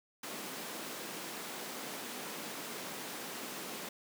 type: high-pass noise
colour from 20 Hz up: pink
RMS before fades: -43 dBFS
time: 0.23-3.89 s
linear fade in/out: 5 ms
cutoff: 200 Hz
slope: 24 dB/octave
effects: none